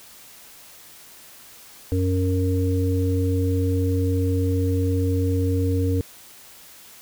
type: harmonic tone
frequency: 92.5 Hz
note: F#2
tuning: in tune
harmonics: 1 / 3 / 5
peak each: -20 / -25 / -27 dBFS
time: 1.92-6.01 s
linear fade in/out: 0 ms
effects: white hiss -46 dBFS RMS until 7.01 s